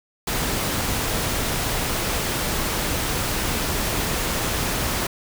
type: noise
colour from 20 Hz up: pink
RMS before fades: -24 dBFS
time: 0.27-5.07 s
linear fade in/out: 5 ms
effects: none